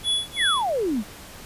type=tone with tremolo; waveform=square; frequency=3400 Hz; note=G#7; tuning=40 cents sharp; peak=-20 dBFS; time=0.03-0.69 s; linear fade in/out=50 ms; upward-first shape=sine; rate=2.8 Hz; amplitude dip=100%
type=exponential sweep; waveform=sine; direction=down; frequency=2308 to 190.8 Hz; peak=-21 dBFS; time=0.36-1.04 s; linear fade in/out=50 ms
effects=pink hiss -42 dBFS RMS until 1.45 s + resampled to 32000 Hz